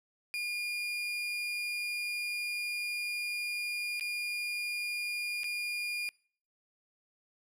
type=tone with dropouts; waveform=35% pulse; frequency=2424 Hz; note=D#7; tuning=46 cents flat; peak=-31 dBFS; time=0.34-6.09 s; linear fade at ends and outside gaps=0 ms; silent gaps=3.997-4.009 / 5.434-5.442 s; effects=noise-tail reverb RT60 0.5 s tail -25 dB re dry + low-pass 12000 Hz 12 dB/octave